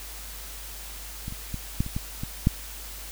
clicks, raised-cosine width 5 ms, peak -21 / -26 / -19 / -11 / -23 / -16 / -18 / -6 dBFS, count 8, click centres 1.281 / 1.324 / 1.543 / 1.805 / 1.864 / 1.965 / 2.235 / 2.471 s, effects added 50 Hz sine -41 dBFS peak until 3.11 s + white hiss -41 dBFS RMS until 3.11 s

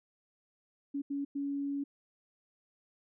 sine tone bursts at uneven times, 281.4 Hz, C#4, 26 cents sharp, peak -32 dBFS, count 3, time 0.94-1.02 / 1.1-1.25 / 1.35-1.84 s, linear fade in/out 10 ms, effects none

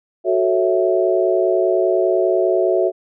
sine chord, F# minor seventh, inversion none, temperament equal, 370 / 440 / 554.4 / 659.3 Hz, F#4 / A4 / C#5 / E5, 0 / 0 / 0 / 0 cents, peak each -17 / -22 / -22 / -18 dBFS, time 0.24-2.92 s, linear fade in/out 50 ms, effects none

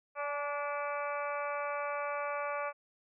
harmonic tone with a mistuned harmonic, 289.5 Hz, D4, 25 cents flat, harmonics 2 / 3 / 4 / 5 / 6 / 7 / 8 / 9, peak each -37 / -42 / -38 / -43 / -51 / -51 / -44 / -52 dBFS, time 0.15-2.73 s, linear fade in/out 50 ms, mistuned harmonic 3, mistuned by -22 cents, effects none

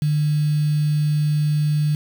sine tone with quantisation, 150 Hz, D3, 37 cents sharp, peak -16 dBFS, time 0.02-1.95 s, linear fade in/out 2 ms, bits 6, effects none

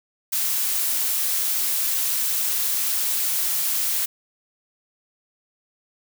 blue noise, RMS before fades -23 dBFS, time 0.32-4.06 s, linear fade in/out 10 ms, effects none

